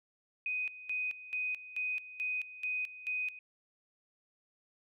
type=tone with tremolo; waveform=sine; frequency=2500 Hz; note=D#7; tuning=8 cents sharp; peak=-32 dBFS; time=0.46-3.39 s; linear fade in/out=2 ms; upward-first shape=square; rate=2.3 Hz; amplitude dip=80%; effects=none